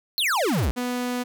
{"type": "exponential sweep", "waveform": "square", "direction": "down", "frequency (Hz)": [4435, 51.91], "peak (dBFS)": -21, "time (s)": [0.18, 0.71], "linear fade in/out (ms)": 0}
{"type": "noise bursts", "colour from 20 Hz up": "white", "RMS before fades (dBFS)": -39, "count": 4, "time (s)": [0.48, 0.651], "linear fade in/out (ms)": 0, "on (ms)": 24, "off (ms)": 25}
{"type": "tone", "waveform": "sawtooth", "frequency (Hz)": 246.9, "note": "B3", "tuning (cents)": 0, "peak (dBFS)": -21, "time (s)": [0.76, 1.24], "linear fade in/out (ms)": 20}
{"effects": []}